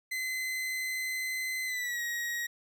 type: tone with pitch glide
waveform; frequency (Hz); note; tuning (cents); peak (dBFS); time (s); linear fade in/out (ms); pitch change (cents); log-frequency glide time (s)
40% pulse; 2043 to 1895.2; C7 to A#6; -42 to +28; -31; 0.11-2.47; 10; -130; 1.65-2.01
effects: none